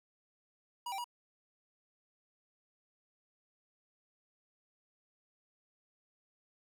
square tone with pitch steps, 964 / 781 / 962 Hz, B5 / G5 / B5, -42 / -7 / -46 cents, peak -38 dBFS, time 0.86-1.043 s, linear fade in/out 5 ms, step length 61 ms, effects none

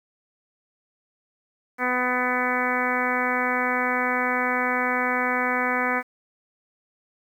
harmonic tone, 250 Hz, B3, 21 cents sharp, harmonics 1 / 2 / 3 / 4 / 5 / 6 / 7 / 8 / 9, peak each -30 / -30 / -30 / -30 / -30 / -30 / -30 / -30 / -30 dBFS, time 1.78-6.03 s, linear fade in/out 50 ms, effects 9-bit

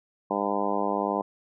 harmonic tone, 101.2 Hz, G#2, 44 cents flat, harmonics 2 / 3 / 4 / 5 / 6 / 7 / 8 / 9 / 10, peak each -33 / -33 / -33 / -33 / -33 / -33 / -33 / -33 / -33 dBFS, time 0.3-1.22 s, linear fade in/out 10 ms, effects none

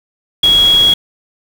sine tone in noise, 3322 Hz, G#7, in tune, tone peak -6 dBFS, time 0.43-0.94 s, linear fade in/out 5 ms, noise pink, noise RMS -23 dBFS, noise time 0.43-0.94 s, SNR +14 dB, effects none

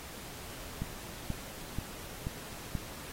click train, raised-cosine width 5 ms, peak -21 dBFS, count 5, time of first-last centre 0.82-2.752 s, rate 2.07 Hz, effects pink hiss -46 dBFS RMS until 3.12 s + AAC 48 kbps

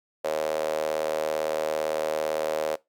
sawtooth tone with high-pass filter, 77.78 Hz, D#2, in tune, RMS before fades -27 dBFS, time 0.24-2.76 s, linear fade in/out 10 ms, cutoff 540 Hz, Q 6.9, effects noise-tail reverb RT60 0.2 s tail -22 dB re dry

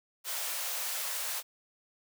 white high-pass noise, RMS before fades -35 dBFS, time 0.24-1.43 s, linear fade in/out 50 ms, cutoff 490 Hz, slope 48 dB/octave, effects none

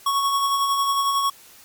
square tone with tremolo, 1108.7 Hz, C#6, in tune, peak -18 dBFS, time 0.06-1.3 s, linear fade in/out 5 ms, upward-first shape sine, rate 11 Hz, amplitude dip 35%, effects white hiss -48 dBFS RMS until 1.64 s + MP3 96 kbps

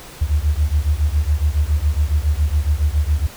sine beating tone pair, 71.3 / 78.5 Hz, C#2 / D#2, +49 / +16 cents, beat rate 7.2 Hz, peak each -17 / -18 dBFS, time 0.21-3.27 s, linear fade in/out 10 ms, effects pink hiss -38 dBFS RMS until 3.36 s

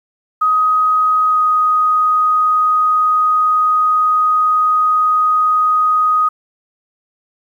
sine tone with pitch glide, 1257 to 1249 Hz, D#6 to D#6, +17 to +6 cents, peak -10 dBFS, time 0.41-6.29 s, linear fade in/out 10 ms, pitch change -11 cents, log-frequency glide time 1.28-1.39 s, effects 8-bit

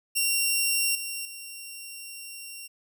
10% pulse tone with level steps, 2752 Hz, F7, 26 cents flat, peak -14 / -23 / -30 dBFS, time 0.15-2.68 s, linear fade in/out 20 ms, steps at 0.95 / 1.25 s, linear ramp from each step 2 ms, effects none

